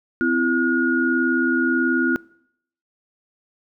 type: tone cluster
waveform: sine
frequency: 256.2 / 334.7 / 1440 Hz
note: C4 / E4 / F#6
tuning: -36 / +26 / -47 cents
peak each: -21 dBFS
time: 0.21-2.16 s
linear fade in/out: 0 ms
effects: noise-tail reverb RT60 0.7 s tail -23 dB re dry